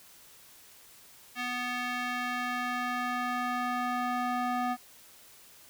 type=tone with band-pass filter sweep; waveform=square; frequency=246.9 Hz; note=B3; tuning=in tune; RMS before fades=-32 dBFS; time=1.35-4.77 s; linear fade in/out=50 ms; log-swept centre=2200 to 930 Hz; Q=1.3; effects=white hiss -55 dBFS RMS until 5.69 s